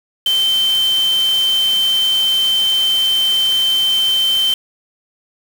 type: tone in noise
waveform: sine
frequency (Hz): 3100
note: G7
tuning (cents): -20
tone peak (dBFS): -12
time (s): 0.26-4.54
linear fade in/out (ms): 2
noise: white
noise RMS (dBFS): -28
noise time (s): 0.26-4.54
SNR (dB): +13
effects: none